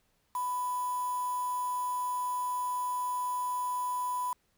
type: tone with quantisation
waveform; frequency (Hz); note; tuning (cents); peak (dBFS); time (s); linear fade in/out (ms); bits
sine; 994; B5; +11; -30; 0.35-4.33; 2; 7
effects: pink hiss -73 dBFS RMS until 4.57 s